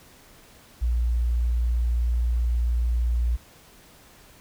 sine tone, 59.2 Hz, A#1, 27 cents sharp, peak -20 dBFS, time 0.81-3.37 s, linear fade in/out 20 ms, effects pink hiss -52 dBFS RMS until 4.4 s

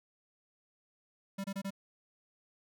square tone bursts, 196 Hz, G3, in tune, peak -36 dBFS, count 4, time 1.38-1.706 s, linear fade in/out 10 ms, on 62 ms, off 26 ms, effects none

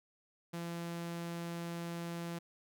sawtooth tone, 170 Hz, F3, 46 cents flat, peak -35 dBFS, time 0.53-2.39 s, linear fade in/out 10 ms, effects none

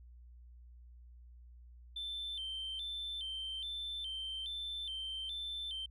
sine tone with vibrato, 3322 Hz, G#7, in tune, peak -37 dBFS, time 1.96-5.86 s, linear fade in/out 5 ms, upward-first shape square, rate 1.2 Hz, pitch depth 110 cents each way, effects tanh soft clip ceiling -36 dBFS + added 60 Hz sine -53 dBFS peak until 5.9 s

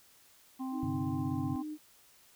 harmonic tone, 261.6 Hz, C4, in tune, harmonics 1 / 3 / 4, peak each -35 / -45 / -47 dBFS, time 0.59-1.63 s, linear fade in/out 20 ms
sine tone with pitch glide, 310.6 to 304.7 Hz, D#4 to D#4, -3 to -36 cents, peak -37 dBFS, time 0.71-1.78 s, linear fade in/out 50 ms, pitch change -33 cents, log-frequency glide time 1.15-1.37 s
sine chord, G suspended fourth, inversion none, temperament equal, 98 / 130.81 / 146.83 Hz, G2 / C3 / D3, 0 / 0 / 0 cents, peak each -39 dBFS, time 0.83-1.56 s, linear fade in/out 0 ms
effects white hiss -62 dBFS RMS until 2.35 s

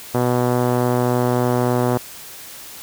5% pulse tone with low-pass filter, 123.47 Hz, B2, in tune, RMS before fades -18 dBFS, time 0.14-1.98 s, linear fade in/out 10 ms, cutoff 730 Hz, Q 0.53, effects white hiss -37 dBFS RMS until 2.82 s

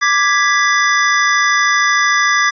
square chord, G# diminished, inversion second, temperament equal, 1174.7 / 1661.2 / 1975.5 Hz, D6 / G#6 / B6, 0 / 0 / 0 cents, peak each -16 dBFS, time 0.01-2.51 s, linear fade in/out 20 ms, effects resampled to 16000 Hz

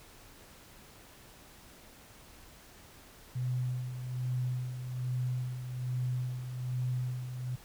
sine tone with tremolo, 125.8 Hz, B2, 32 cents sharp, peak -29 dBFS, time 3.35-7.56 s, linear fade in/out 10 ms, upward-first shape sine, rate 1.2 Hz, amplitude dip 60%, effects pink hiss -55 dBFS RMS until 7.64 s

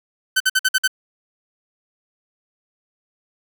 sawtooth tone bursts, 1526 Hz, G6, 47 cents flat, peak -10 dBFS, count 6, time 0.36-0.878 s, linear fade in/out 10 ms, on 43 ms, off 52 ms, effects 8-bit

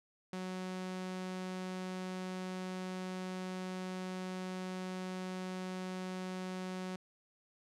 sawtooth tone, 185 Hz, F#3, in tune, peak -35 dBFS, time 0.33-6.96 s, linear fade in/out 2 ms, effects low-pass 8000 Hz 12 dB/octave

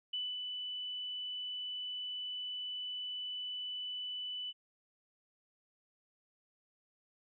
sine tone with ADSR envelope, 2986 Hz, F#7, 15 cents sharp, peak -34 dBFS, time 0.13-4.53 s, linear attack 7 ms, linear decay 230 ms, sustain -4 dB, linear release 36 ms, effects none

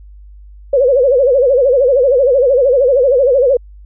sine tone with vibrato, 523.3 Hz, C5, in tune, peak -7 dBFS, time 0.73-3.57 s, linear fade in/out 5 ms, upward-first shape sine, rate 13 Hz, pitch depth 150 cents each way, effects added 50 Hz sine -34 dBFS peak until 3.85 s

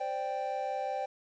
triangle chord, C suspended second, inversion none, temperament just, 523.3 / 588.7 / 784.9 Hz, C5 / D5 / G5, 0 / +4 / +2 cents, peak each -36 / -36 / -32 dBFS, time 0-1.06 s, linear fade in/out 10 ms, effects resampled to 16000 Hz + 10-bit

